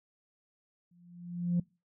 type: tone with exponential growth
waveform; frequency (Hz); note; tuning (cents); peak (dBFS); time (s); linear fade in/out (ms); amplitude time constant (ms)
sine; 174.61; F3; 0; -22; 0.91-1.6; 5; 150
effects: noise-tail reverb RT60 0.3 s tail -25 dB re dry + tanh soft clip ceiling -22 dBFS